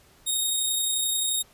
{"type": "tone with amplitude modulation", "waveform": "10% pulse", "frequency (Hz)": 3729, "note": "A#7", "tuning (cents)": 0, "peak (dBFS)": -14, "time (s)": [0.26, 1.43], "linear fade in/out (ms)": 20, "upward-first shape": "sine", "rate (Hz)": 31.4, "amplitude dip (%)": 25, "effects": ["pink hiss -57 dBFS RMS until 1.53 s", "resampled to 32000 Hz"]}